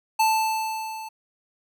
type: tone with level ramp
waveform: square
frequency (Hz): 880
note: A5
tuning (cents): 0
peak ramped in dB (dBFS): -17 to -35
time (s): 0.19-1.09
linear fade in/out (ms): 10
effects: none